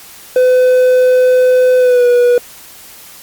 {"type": "tone with pitch glide", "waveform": "triangle", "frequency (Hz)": [506, 486.8], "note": ["B4", "B4"], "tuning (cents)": [42, -25], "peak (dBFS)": -4, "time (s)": [0.36, 2.38], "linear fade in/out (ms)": 2, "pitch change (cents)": -67, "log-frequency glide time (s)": [1.78, 2.06], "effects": ["white hiss -36 dBFS RMS until 3.22 s", "Opus 48 kbps"]}